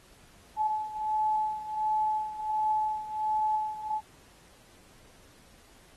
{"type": "beating tone pair", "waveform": "sine", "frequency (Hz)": [860, 861.4], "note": ["A5", "A5"], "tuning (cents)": [-40, -37], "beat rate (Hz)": 1.4, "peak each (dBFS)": [-28, -32], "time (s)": [0.56, 4.01], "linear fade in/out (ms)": 50, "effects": ["pink hiss -58 dBFS RMS until 5.96 s", "AAC 32 kbps"]}